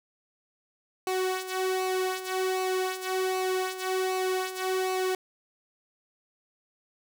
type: tone with flanger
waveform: sawtooth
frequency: 373.6 Hz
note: F#4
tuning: 17 cents sharp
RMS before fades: -29 dBFS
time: 1.07-5.15 s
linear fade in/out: 2 ms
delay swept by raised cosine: 0.58 to 2.68 ms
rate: 1.3 Hz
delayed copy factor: -0.6
effects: none